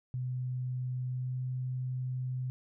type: tone with pitch glide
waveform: sine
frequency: 126.6 to 127.7 Hz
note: B2 to C3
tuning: +43 to -42 cents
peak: -32 dBFS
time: 0.14-2.5 s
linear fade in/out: 0 ms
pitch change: +15 cents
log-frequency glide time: 1.09-1.4 s
effects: none